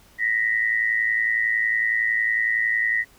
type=tone pair together; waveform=sine; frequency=1864.7 / 1975.6 Hz; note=A#6 / B6; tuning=0 / 0 cents; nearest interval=minor second; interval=100 cents; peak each=-22 dBFS; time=0.18-3.05 s; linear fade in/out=50 ms; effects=pink hiss -54 dBFS RMS until 3.18 s